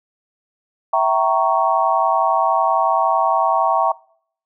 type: chord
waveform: sine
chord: E diminished seventh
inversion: none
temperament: equal with one note detuned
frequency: 659.3 / 770.1 / 932.3 / 1108.7 Hz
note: E5 / G5 / Bb5 / Db6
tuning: 0 / -31 / 0 / 0 cents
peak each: -19 dBFS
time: 0.93-3.92 s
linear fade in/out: 5 ms
effects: noise-tail reverb RT60 0.6 s tail -24 dB re dry